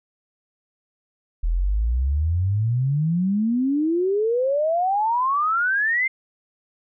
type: exponential sweep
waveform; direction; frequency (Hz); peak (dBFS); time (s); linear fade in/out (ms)
sine; up; 39.25 to 2122; -18; 1.43-6.08; 10
effects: none